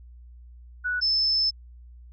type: tone pair in turn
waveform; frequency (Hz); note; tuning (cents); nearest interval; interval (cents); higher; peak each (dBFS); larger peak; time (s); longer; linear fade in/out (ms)
sine; 1475 / 5256; F#6 / E8; -6 / -6; octave + minor seventh; 2200; second; -24 / -20; second; 0.84-1.01 / 1.01-1.51; second; 20
effects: added 60 Hz sine -44 dBFS peak until 2.12 s